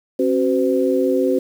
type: tone cluster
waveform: sine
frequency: 269.2 / 374.9 / 510 Hz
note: C4 / F#4 / C5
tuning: +49 / +23 / -44 cents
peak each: -19 dBFS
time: 0.19-1.39 s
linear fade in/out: 5 ms
effects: 7-bit